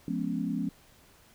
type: chord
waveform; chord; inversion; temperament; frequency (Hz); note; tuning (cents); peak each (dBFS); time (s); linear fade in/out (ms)
sine; C# dominant seventh; first; equal with one note detuned; 174.61 / 211.3 / 246.9 / 277.2; E#3 / G#3 / B3 / C#4; 0 / +30 / 0 / 0; -34; 0.08-0.69; 2
effects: pink hiss -59 dBFS RMS until 1.34 s